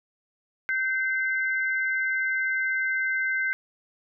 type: tone pair together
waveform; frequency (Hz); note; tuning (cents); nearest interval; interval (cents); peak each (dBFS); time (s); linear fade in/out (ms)
sine; 1552.2 / 2068; G6 / C7; -18 / -21; perfect fourth; 497; -25 / -28; 0.69-3.53; 0
effects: none